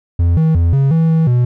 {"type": "tone with pitch steps", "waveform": "triangle", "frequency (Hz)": [85.7, 159.8, 84.7, 136.9, 162.7, 161.6, 122.6], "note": ["F2", "D#3", "E2", "C#3", "E3", "E3", "B2"], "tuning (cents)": [-32, 47, 48, -21, -22, -34, -12], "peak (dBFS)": -7, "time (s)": [0.19, 1.45], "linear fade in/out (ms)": 5, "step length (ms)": 180, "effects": []}